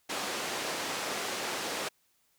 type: band-pass noise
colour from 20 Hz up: pink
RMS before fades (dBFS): -35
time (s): 0.09-1.89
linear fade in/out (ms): 10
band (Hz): 360 to 8100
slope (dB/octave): 12
effects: white hiss -71 dBFS RMS until 2.38 s